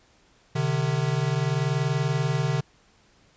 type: tone pair together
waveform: square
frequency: 130.6 / 151.12 Hz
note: C3 / D3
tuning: -3 / +50 cents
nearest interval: minor third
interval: 253 cents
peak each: -26 dBFS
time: 0.55-2.61 s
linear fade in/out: 10 ms
effects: pink hiss -60 dBFS RMS until 3.36 s + resampled to 16000 Hz